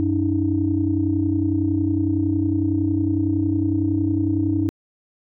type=tone cluster; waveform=sine; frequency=95.8 / 287.3 / 318.2 Hz; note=G2 / D4 / D#4; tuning=-39 / -38 / +39 cents; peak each=-22 / -22 / -21 dBFS; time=0-4.69 s; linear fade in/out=0 ms; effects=tanh soft clip ceiling -8 dBFS